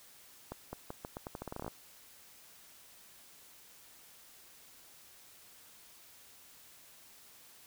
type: accelerating click train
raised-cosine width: 1 ms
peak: -26 dBFS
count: 16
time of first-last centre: 0.52-1.68 s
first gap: 210 ms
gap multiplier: 0.83
effects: white hiss -58 dBFS RMS until 7.66 s